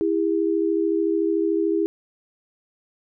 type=tone pair together; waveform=sine; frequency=329.6 / 403.2 Hz; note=E4 / G4; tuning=0 / +49 cents; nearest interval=minor third; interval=349 cents; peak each=-21 / -22 dBFS; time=0.01-1.86 s; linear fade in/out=0 ms; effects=none